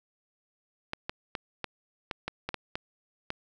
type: clicks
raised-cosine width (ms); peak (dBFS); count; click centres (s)
0.3; -16; 10; 0.934 / 1.095 / 1.352 / 1.643 / 2.112 / 2.28 / 2.49 / 2.543 / 2.755 / 3.304
effects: none

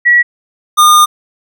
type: tone pair in turn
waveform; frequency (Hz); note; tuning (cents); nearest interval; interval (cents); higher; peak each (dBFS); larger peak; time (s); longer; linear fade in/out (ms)
sine / square; 1929 / 1215.2; B6 / D#6; -41 / -41; minor sixth; 800; first; -4; neither; 0.05-0.23 / 0.77-1.06; second; 20
effects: none

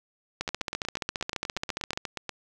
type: two click trains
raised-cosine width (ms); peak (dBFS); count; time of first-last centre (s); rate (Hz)
0.2; -15 / -12; 16 / 24; 0.49-2.293 / 0.41-1.975; 8.32 / 14.7
effects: none

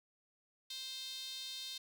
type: tone with high-pass filter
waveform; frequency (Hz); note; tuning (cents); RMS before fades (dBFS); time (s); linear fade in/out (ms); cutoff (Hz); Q
sawtooth; 523.3; C5; 0; -45; 0.7-1.78; 5; 3800; 5.4
effects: none

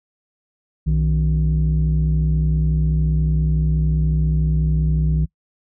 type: tone pair together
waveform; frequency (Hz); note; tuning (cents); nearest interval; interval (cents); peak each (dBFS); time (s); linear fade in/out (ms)
sine; 62.4 / 156.6; B1 / D#3; +19 / +11; octave + major third; 1592; -16; 0.86-5.26; 20
effects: noise-tail reverb RT60 0.1 s tail -25 dB re dry + tanh soft clip ceiling -11 dBFS

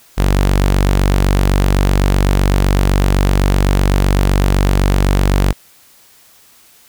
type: tone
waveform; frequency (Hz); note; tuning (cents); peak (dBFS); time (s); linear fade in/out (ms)
sawtooth; 47.88; G1; -40; -6; 0.17-5.53; 20
effects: white hiss -47 dBFS RMS until 6.88 s

